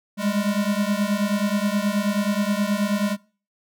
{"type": "beating tone pair", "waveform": "square", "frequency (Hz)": [200.4, 209.8], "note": ["G3", "G#3"], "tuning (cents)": [38, 18], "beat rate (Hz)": 9.4, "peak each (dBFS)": -24, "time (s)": [0.17, 3.17], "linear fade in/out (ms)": 50, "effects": ["noise-tail reverb RT60 0.4 s tail -23 dB re dry"]}